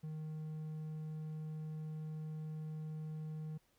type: tone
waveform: triangle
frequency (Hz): 155.56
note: D#3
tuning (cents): 0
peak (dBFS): -39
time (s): 0.03-3.58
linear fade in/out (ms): 10
effects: pink hiss -75 dBFS RMS until 3.78 s